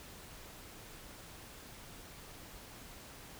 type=silence; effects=pink hiss -52 dBFS RMS until 3.39 s